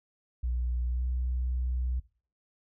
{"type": "tone with pitch glide", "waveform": "sine", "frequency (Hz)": [60.7, 62.41], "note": ["B1", "B1"], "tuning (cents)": [-29, 19], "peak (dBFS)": -26, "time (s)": [0.43, 2], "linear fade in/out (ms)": 10, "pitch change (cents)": 48, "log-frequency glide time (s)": [0.88, 1.04], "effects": ["noise-tail reverb RT60 0.4 s tail -20 dB re dry", "tanh soft clip ceiling -24 dBFS"]}